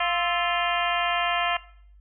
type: harmonic tone with a mistuned harmonic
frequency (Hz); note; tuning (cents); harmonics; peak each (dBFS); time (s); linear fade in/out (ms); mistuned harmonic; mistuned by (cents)
348.8; F4; -2; 2 / 3 / 4 / 5 / 6 / 7 / 8 / 9; -27 / -29 / -30 / -31 / -32 / -32 / -33 / -34; 0-1.57; 5; 4; -92
effects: noise-tail reverb RT60 0.6 s tail -19 dB re dry + added 50 Hz sine -49 dBFS peak until 2 s